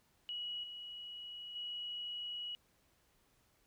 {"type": "tone with level steps", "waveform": "sine", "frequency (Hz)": 2917, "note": "F#7", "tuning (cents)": -25, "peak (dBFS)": [-39, -45, -40], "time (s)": [0.29, 2.55], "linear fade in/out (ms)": 0, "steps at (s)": [0.63, 1.55], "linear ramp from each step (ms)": 10, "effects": ["pink hiss -73 dBFS RMS until 3.66 s"]}